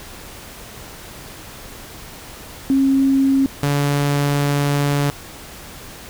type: tone pair in turn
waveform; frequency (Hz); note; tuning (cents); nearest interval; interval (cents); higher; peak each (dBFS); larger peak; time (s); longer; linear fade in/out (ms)
sine / sawtooth; 270.4 / 143.24; C#4 / D3; -43 / -43; major seventh; 1100; first; -12; neither; 2.7-3.46 / 3.63-5.1; second; 0
effects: pink hiss -37 dBFS RMS until 6.09 s